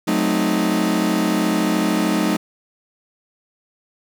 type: chord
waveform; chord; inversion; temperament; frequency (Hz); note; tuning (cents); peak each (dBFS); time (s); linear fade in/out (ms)
40% pulse; F# diminished seventh; none; equal with one note detuned; 185 / 218.6 / 261.6 / 311.1; F#3 / A3 / C4 / Eb4; 0 / -11 / 0 / 0; -22 / -21 / -25 / -20; 0.07-2.37; 10
effects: none